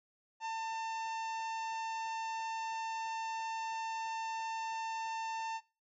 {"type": "harmonic tone", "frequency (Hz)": 897, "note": "A5", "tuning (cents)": 33, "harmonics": [1, 2, 3, 4, 5, 6, 7, 8], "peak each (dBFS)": [-36, -49, -48, -57, -57, -57, -57, -62], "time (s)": [0.4, 5.61], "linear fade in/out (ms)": 50, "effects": ["noise-tail reverb RT60 0.3 s tail -20 dB re dry"]}